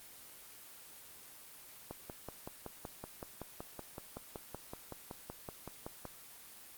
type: click train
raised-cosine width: 1 ms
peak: -28 dBFS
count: 23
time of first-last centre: 1.91-6.053 s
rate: 5.31 Hz
effects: white hiss -54 dBFS RMS until 6.77 s + Opus 24 kbps